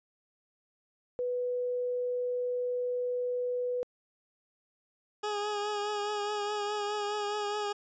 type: tone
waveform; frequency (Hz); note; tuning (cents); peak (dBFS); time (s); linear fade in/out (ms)
sine; 493.9; B4; 0; -29; 1.19-3.83; 0
type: tone with vibrato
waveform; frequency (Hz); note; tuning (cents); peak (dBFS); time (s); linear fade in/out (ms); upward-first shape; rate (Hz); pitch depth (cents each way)
20% pulse; 415.3; G#4; 0; -26; 5.23-7.73; 10; triangle; 4.8; 33
effects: resampled to 16000 Hz